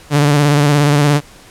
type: tone with vibrato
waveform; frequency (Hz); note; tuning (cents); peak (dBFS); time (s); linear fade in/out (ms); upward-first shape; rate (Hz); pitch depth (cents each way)
sawtooth; 145.7; D3; -13; -5; 0.1-1.21; 50; square; 17; 35
effects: pink hiss -41 dBFS RMS until 1.5 s + low-pass 11000 Hz 12 dB/octave